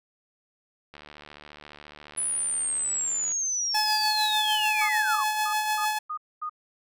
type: click train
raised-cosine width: 0.3 ms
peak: -28 dBFS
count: 178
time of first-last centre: 0.94-3.319 s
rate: 74.4 Hz
type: linear sweep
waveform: sine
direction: down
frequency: 10050 to 1024 Hz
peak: -25 dBFS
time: 2.17-5.24 s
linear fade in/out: 10 ms
type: tone with tremolo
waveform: sawtooth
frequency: 855 Hz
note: A5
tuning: 50 cents flat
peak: -19 dBFS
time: 3.74-5.99 s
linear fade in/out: 10 ms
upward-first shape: sine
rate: 6.7 Hz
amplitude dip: 40%
type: tone bursts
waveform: sine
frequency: 1232 Hz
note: D#6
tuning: 17 cents flat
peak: -29 dBFS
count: 6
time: 4.81-6.496 s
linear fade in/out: 10 ms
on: 81 ms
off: 240 ms
effects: none